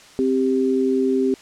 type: tone pair together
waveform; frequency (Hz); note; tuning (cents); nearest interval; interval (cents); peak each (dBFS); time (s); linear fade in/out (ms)
sine; 262.5 / 393.3; C4 / G4; +6 / +6; perfect fifth; 700; -19; 0.19-1.34; 0
effects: white hiss -46 dBFS RMS until 1.41 s + low-pass 7000 Hz 12 dB/octave